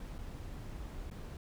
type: noise with dropouts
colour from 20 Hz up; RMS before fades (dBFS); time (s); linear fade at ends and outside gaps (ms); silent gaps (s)
brown; -44; 0-1.37; 2; 0.183-0.187 / 1.101-1.111
effects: none